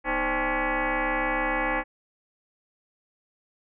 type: tone with frequency modulation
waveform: sine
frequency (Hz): 587.3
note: D5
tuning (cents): 0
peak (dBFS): -23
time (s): 0.04-1.84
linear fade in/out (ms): 50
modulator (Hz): 277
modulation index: 5.9
effects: none